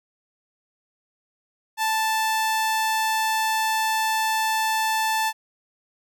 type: tone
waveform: sawtooth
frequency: 880 Hz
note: A5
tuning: in tune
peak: -17 dBFS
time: 1.77-5.33 s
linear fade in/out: 50 ms
effects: none